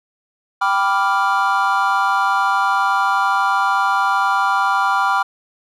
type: chord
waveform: triangle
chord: G dominant seventh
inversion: none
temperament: equal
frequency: 784 / 987.8 / 1174.7 / 1396.9 Hz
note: G5 / B5 / D6 / F6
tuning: 0 / 0 / 0 / 0 cents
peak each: -18 dBFS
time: 0.61-5.23 s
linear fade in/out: 10 ms
effects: none